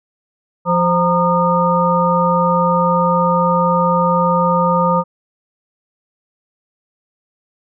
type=harmonic tone with a mistuned harmonic; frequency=174.4 Hz; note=F3; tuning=2 cents flat; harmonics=1 / 3 / 5 / 7; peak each=-17 / -17 / -17 / -17 dBFS; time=0.65-5.04 s; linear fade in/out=50 ms; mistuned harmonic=5; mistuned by=+100 cents; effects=none